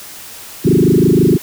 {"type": "tone with frequency modulation", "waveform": "sine", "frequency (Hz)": 264.3, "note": "C4", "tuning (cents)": 18, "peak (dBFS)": -7, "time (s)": [0.64, 1.38], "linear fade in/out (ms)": 20, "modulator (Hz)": 26, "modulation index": 5.2, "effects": ["white hiss -33 dBFS RMS until 1.42 s"]}